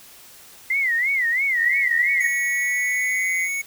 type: tone with vibrato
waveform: sine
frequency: 2025 Hz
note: B6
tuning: 43 cents sharp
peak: -18 dBFS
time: 0.7-2.27 s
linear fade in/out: 5 ms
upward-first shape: sine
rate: 3 Hz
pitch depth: 170 cents each way
type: tone with pitch glide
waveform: sine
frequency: 1928 to 2043 Hz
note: B6 to C7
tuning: -42 to -42 cents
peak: -22 dBFS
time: 1.57-3.49 s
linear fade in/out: 50 ms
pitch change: +100 cents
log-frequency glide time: 2.5-3.32 s
type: tone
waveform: square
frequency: 2217 Hz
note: C#7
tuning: in tune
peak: -24 dBFS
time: 2.2-3.62 s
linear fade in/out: 10 ms
effects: white hiss -46 dBFS RMS until 3.66 s